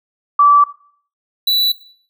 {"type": "tone pair in turn", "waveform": ["sine", "square"], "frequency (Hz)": [1158, 3954], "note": ["D6", "B7"], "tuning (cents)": [-25, 1], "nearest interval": "octave + major sixth", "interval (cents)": 2126, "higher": "second", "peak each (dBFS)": [-6, -12], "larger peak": "first", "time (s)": [[0.39, 0.64], [1.47, 1.72]], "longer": "neither", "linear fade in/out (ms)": 5, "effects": ["noise-tail reverb RT60 0.5 s tail -17 dB re dry"]}